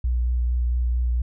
sine tone with vibrato, 60.6 Hz, B1, 32 cents flat, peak -19 dBFS, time 0.04-1.22 s, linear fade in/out 5 ms, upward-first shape sine, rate 4.4 Hz, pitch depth 19 cents each way, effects none

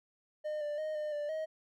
triangle tone with pitch steps, 608 / 591 / 620 / 605 / 589 / 630 Hz, D#5 / D5 / D#5 / D#5 / D5 / D#5, -40 / +11 / -6 / -49 / +5 / +21 cents, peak -32 dBFS, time 0.44-1.46 s, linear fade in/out 20 ms, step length 170 ms, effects none

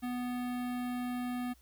square tone with notch filter, 246.9 Hz, B3, in tune, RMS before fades -36 dBFS, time 0.02-1.54 s, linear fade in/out 20 ms, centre 6000 Hz, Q 0.76, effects added 60 Hz sine -61 dBFS peak until 1.61 s + white hiss -67 dBFS RMS until 1.61 s

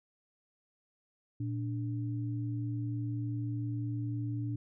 sine tone pair together, 116.24 / 292.9 Hz, A#2 / D4, -4 / -5 cents, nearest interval octave + major third, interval 1599 cents, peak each -33 / -39 dBFS, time 1.4-4.56 s, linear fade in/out 5 ms, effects none

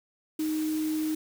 sine tone in noise, 311.1 Hz, D#4, in tune, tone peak -26 dBFS, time 0.39-1.15 s, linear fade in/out 5 ms, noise white, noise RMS -42 dBFS, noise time 0.39-1.15 s, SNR +13 dB, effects none

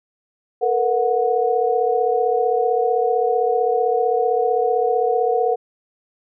sine tone cluster, 449.8 / 485.4 / 733 Hz, A4 / B4 / F#5, +38 / -30 / -16 cents, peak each -20 dBFS, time 0.61-5.56 s, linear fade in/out 20 ms, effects none

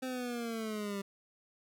25% pulse linear sweep, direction down, 260.6 to 196 Hz, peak -32 dBFS, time 0.02-1.02 s, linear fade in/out 10 ms, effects none

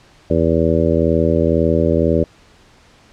harmonic tone, 82 Hz, E2, 9 cents flat, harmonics 1 / 2 / 3 / 4 / 5 / 6 / 7, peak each -20 / -20 / -20 / -20 / -20 / -20 / -20 dBFS, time 0.3-2.24 s, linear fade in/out 5 ms, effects pink hiss -49 dBFS RMS until 3.12 s + low-pass 6000 Hz 12 dB/octave

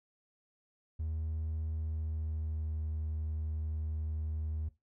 triangle tone with pitch glide, 79 to 77.82 Hz, D#2 to D#2, +27 to +1 cents, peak -31 dBFS, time 0.99-4.69 s, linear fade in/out 10 ms, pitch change -26 cents, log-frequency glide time 1.67-2.83 s, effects noise-tail reverb RT60 0.2 s tail -17 dB re dry + tanh soft clip ceiling -27 dBFS

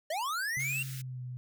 square linear sweep, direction up, 585 to 2800 Hz, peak -32 dBFS, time 0.1-0.83 s, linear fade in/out 5 ms
sine tone with pitch glide, 135 to 125.23 Hz, C#3 to B2, -45 to +24 cents, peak -37 dBFS, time 0.57-1.37 s, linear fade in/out 0 ms, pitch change -131 cents, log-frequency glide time 0.8-1.22 s
white high-pass noise, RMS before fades -46 dBFS, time 0.59-1.02 s, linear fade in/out 10 ms, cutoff 1300 Hz, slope 96 dB/octave
effects none

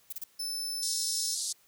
violet noise bursts, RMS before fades -37 dBFS, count 3, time 0.1-0.24 s, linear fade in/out 5 ms, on 26 ms, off 31 ms
sawtooth tone, 5274 Hz, E8, in tune, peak -30 dBFS, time 0.39-1.35 s, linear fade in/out 10 ms
white band-pass noise, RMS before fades -34 dBFS, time 0.82-1.53 s, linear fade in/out 10 ms, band 4000 to 9800 Hz, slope 48 dB/octave
effects white hiss -64 dBFS RMS until 1.67 s

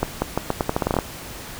accelerating click train, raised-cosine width 1 ms, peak -5 dBFS, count 13, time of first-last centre 0.03-0.988 s, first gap 190 ms, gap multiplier 0.82, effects pink hiss -36 dBFS RMS until 1.59 s

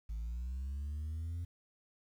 sine linear sweep, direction up, 52.6 to 87.31 Hz, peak -34 dBFS, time 0.09-1.45 s, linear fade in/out 10 ms, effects tanh soft clip ceiling -36 dBFS + 11-bit

